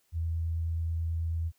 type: tone with vibrato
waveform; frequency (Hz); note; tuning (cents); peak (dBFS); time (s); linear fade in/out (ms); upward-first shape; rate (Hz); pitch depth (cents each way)
sine; 82.41; E2; 0; -28; 0.12-1.52; 50; sine; 9.2; 8
effects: white hiss -71 dBFS RMS until 1.58 s